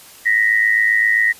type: tone pair together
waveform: sine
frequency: 1864.7 / 1972.3 Hz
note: A#6 / B6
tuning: 0 / -3 cents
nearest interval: minor second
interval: 97 cents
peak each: -14 / -16 dBFS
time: 0.25-1.33 s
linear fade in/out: 20 ms
effects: white hiss -42 dBFS RMS until 1.39 s + resampled to 32000 Hz